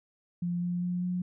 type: tone with pitch steps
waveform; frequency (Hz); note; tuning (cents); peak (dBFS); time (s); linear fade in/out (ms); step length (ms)
sine; 174.61 / 176.33 / 178.07 / 179.83; F3 / F3 / F3 / F#3; 0 / +17 / +34 / -49; -28; 0.42-1.22; 5; 200
effects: none